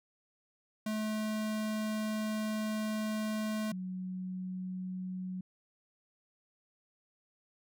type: tone pair in turn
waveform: square / sine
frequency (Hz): 215.6 / 184.72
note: A3 / F#3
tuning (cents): -35 / -3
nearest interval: minor third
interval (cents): 268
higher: first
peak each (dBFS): -33 / -36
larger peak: first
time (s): 0.86-3.72 / 3.72-5.41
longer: first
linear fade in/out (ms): 5
effects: none